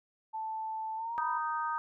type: tone with pitch glide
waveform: sine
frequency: 880 to 982.1 Hz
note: A5 to B5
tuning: 0 to -10 cents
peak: -34 dBFS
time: 0.33-1.39 s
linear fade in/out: 20 ms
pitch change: +190 cents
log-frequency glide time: 0.96-1.27 s
type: harmonic tone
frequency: 310.5 Hz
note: D#4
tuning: 3 cents flat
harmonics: 3 / 4 / 5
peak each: -34 / -34 / -40 dBFS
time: 1.18-1.78 s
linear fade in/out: 0 ms
effects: none